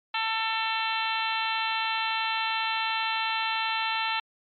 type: harmonic tone with a mistuned harmonic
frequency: 446.2 Hz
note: A4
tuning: 24 cents sharp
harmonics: 2 / 3 / 4 / 5 / 6 / 7 / 8 / 9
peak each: -30 / -33 / -35 / -36 / -32 / -36 / -38 / -37 dBFS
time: 0.14-4.2 s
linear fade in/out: 5 ms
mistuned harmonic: 8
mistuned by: -35 cents
effects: MP3 48 kbps